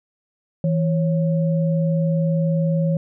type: tone pair together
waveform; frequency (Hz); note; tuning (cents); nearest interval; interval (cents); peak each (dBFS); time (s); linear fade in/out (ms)
sine; 163.53 / 549; E3 / C#5; -14 / -17; octave + major sixth; 2097; -17 / -25; 0.64-2.97; 2
effects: none